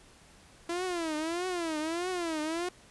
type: tone with vibrato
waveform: sawtooth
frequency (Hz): 335.7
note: E4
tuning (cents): +32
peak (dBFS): -27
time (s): 0.69-2.69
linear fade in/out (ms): 5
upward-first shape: triangle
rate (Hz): 1.6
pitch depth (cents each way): 190
effects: pink hiss -57 dBFS RMS until 2.9 s + resampled to 24000 Hz